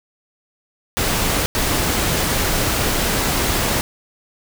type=noise bursts at uneven times; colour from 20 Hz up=pink; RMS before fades=-19 dBFS; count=2; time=0.97-1.46 / 1.55-3.81 s; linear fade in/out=0 ms; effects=none